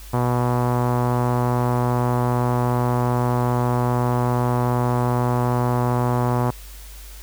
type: tone with low-pass filter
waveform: sawtooth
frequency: 122.5 Hz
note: B2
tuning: 14 cents flat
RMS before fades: -20 dBFS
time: 0.13-6.51 s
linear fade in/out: 10 ms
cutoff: 1000 Hz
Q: 2.5
effects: added 50 Hz sine -37 dBFS peak until 7.22 s + white hiss -44 dBFS RMS until 7.22 s